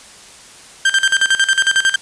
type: tone with tremolo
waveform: 30% pulse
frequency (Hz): 1574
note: G6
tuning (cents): +7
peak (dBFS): -7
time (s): 0.85-1.96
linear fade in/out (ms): 5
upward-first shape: square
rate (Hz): 11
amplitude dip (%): 80
effects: white hiss -40 dBFS RMS until 2.01 s + resampled to 22050 Hz